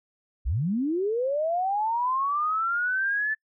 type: linear sweep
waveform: sine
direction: up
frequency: 46.25 to 1760 Hz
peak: -23 dBFS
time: 0.45-3.35 s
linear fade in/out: 20 ms
effects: noise-tail reverb RT60 0.1 s tail -25 dB re dry